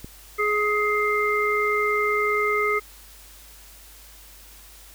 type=click; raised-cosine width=3 ms; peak=-24 dBFS; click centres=0.045 s
type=harmonic tone; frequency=419.3 Hz; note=G#4; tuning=17 cents sharp; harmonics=1 / 3 / 5; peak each=-24 / -24 / -24 dBFS; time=0.38-2.8 s; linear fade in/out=20 ms
effects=added 50 Hz sine -49 dBFS peak until 4.94 s + white hiss -48 dBFS RMS until 4.94 s